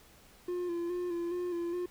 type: tone with vibrato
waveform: triangle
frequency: 349.2 Hz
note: F4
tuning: in tune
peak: -30 dBFS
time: 0.48-1.86 s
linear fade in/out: 5 ms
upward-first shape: square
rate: 2.4 Hz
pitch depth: 33 cents each way
effects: pink hiss -59 dBFS RMS until 1.9 s